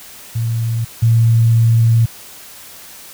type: tone pair in turn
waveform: sine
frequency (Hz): 114.7 / 114.7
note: A#2 / A#2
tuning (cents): -28 / -28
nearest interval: unison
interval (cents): 0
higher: neither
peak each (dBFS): -15 / -8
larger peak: second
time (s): 0.35-0.85 / 1.02-2.06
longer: second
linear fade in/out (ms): 10
effects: white hiss -37 dBFS RMS until 3.13 s